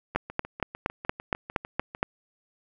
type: two click trains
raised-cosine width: 0.5 ms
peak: -22 / -9 dBFS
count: 13 / 9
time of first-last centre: 0.15-1.949 / 0.16-2.029 s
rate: 6.67 / 4.28 Hz
effects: none